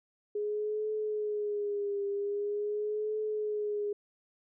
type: tone with vibrato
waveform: sine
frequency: 415.3 Hz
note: G#4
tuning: in tune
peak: -30 dBFS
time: 0.35-3.93 s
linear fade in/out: 5 ms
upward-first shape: triangle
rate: 0.44 Hz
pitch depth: 63 cents each way
effects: none